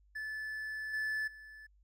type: tone with level steps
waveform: triangle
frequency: 1739 Hz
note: A6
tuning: 21 cents flat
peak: -36 / -31 / -48 dBFS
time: 0.15-1.67 s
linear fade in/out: 10 ms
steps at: 0.93 / 1.27 s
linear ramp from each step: 10 ms
effects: added 50 Hz sine -63 dBFS peak until 1.83 s